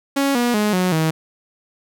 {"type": "tone with pitch steps", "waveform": "sawtooth", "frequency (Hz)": [277.2, 241.3, 210.1, 182.88, 159.21], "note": ["C#4", "B3", "G#3", "F#3", "D#3"], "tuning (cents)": [0, -40, 20, -20, 40], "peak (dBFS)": -12, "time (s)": [0.16, 1.11], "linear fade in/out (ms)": 10, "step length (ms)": 190, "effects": []}